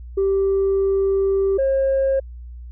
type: tone pair in turn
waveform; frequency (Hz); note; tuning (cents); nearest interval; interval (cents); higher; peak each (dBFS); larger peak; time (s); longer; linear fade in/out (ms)
sine; 390.2 / 538.7; G4 / C#5; -8 / -50; tritone; 558; second; -14; neither; 0.17-1.58 / 1.58-2.2; first; 10
effects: tanh soft clip ceiling -13 dBFS + added 60 Hz sine -33 dBFS peak until 2.71 s